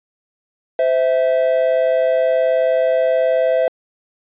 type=tone pair together; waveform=triangle; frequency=516 / 654.8 Hz; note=C5 / E5; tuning=-24 / -12 cents; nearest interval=major third; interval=412 cents; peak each=-14 dBFS; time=0.79-3.68 s; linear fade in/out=2 ms; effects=resampled to 8000 Hz

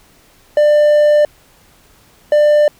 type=tone pair in turn; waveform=triangle; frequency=595 / 595 Hz; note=D5 / D5; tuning=+22 / +22 cents; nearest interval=unison; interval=0 cents; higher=neither; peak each=-5 dBFS; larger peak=neither; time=0.57-1.25 / 2.32-2.68 s; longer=first; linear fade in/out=2 ms; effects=pink hiss -49 dBFS RMS until 2.79 s

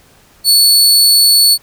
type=tone; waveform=sawtooth; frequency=4435 Hz; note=C#8; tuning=in tune; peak=-3 dBFS; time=0.44-1.58 s; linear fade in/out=50 ms; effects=pink hiss -47 dBFS RMS until 1.62 s

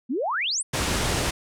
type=exponential sweep; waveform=sine; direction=up; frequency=220 to 9690 Hz; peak=-23 dBFS; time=0.09-0.63 s; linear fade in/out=20 ms
type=low-pass noise; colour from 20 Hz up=pink; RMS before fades=-25 dBFS; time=0.73-1.31 s; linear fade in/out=10 ms; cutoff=10000 Hz; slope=24 dB/octave
effects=none

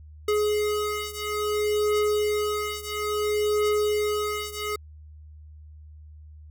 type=beating tone pair; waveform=square; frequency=420 / 420.59 Hz; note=G#4 / G#4; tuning=+19 / +22 cents; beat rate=0.59 Hz; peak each=-26 / -28 dBFS; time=0.28-4.76 s; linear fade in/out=5 ms; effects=added 76 Hz sine -43 dBFS peak until 6.5 s

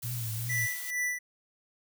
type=noise; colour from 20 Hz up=blue; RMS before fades=-39 dBFS; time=0.02-0.91 s; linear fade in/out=10 ms
type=tone with vibrato; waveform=sine; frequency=116.3 Hz; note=A#2; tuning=4 cents flat; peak=-33 dBFS; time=0.03-0.67 s; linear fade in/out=20 ms; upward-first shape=triangle; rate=2.6 Hz; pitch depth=100 cents each way
type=tone with tremolo; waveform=square; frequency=1975.5 Hz; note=B6; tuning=in tune; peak=-28 dBFS; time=0.49-1.19 s; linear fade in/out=10 ms; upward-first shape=sine; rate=2.3 Hz; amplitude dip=85%
effects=none

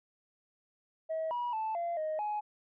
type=tone with pitch steps; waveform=sine; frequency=641 / 967 / 877 / 686 / 623 / 840 Hz; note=E5 / B5 / A5 / F5 / D#5 / G#5; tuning=-49 / -37 / -6 / -31 / +2 / +19 cents; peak=-30 dBFS; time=1.09-2.41 s; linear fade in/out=20 ms; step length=220 ms; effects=tanh soft clip ceiling -29 dBFS

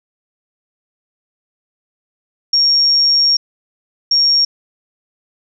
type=tone bursts at uneven times; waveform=sine; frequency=5550 Hz; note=F8; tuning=12 cents flat; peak=-9 dBFS; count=2; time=2.53-3.37 / 4.11-4.45 s; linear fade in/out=5 ms; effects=none

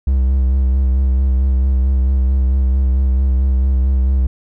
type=tone with vibrato; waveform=triangle; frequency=65.41 Hz; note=C2; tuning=in tune; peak=-9 dBFS; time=0.07-4.27 s; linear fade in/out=5 ms; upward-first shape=sine; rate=4.5 Hz; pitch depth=40 cents each way; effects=none

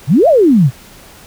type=exponential two-way sweep; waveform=sine; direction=up then down; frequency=116.7 to 706 to 116.7 Hz; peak=-5 dBFS; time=0.07-0.71 s; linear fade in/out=50 ms; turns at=0.28 s; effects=pink hiss -39 dBFS RMS until 1.26 s

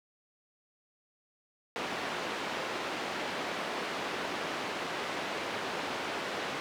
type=band-pass noise; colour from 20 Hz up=pink; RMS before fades=-36 dBFS; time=1.76-6.6 s; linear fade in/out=0 ms; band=330 to 3300 Hz; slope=12 dB/octave; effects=none

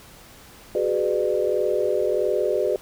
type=chord; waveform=sine; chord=G# half-diminished seventh; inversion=third; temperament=just; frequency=373.8 / 415.3 / 498.4 / 598 Hz; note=F#4 / G#4 / B4 / D5; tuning=+18 / 0 / +16 / +31 cents; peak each=-25 dBFS; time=0.75-2.76 s; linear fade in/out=2 ms; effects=pink hiss -47 dBFS RMS until 2.81 s

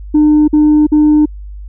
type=tone bursts; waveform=sine; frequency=301.8 Hz; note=D4; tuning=47 cents sharp; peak=-3 dBFS; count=3; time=0.14-1.258 s; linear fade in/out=10 ms; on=340 ms; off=49 ms; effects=tanh soft clip ceiling -3 dBFS + added 50 Hz sine -25 dBFS peak until 1.68 s

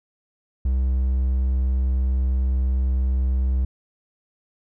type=tone; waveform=triangle; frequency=64.5 Hz; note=C2; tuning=24 cents flat; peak=-16 dBFS; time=0.65-3.65 s; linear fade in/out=5 ms; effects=none

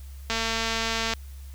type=click train; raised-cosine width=0.2 ms; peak=-10 dBFS; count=190; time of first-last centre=0.3-1.136 s; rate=226 Hz; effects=added 68 Hz sine -38 dBFS peak until 1.54 s + white hiss -55 dBFS RMS until 1.54 s

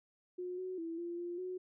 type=tone with pitch steps; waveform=sine; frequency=360.8 / 370.4 / 330.6 / 344.3 / 348.5 / 367 Hz; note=F#4 / F#4 / E4 / F4 / F4 / F#4; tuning=-44 / +2 / +5 / -25 / -4 / -14 cents; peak=-38 dBFS; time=0.38-1.58 s; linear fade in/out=10 ms; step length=200 ms; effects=none

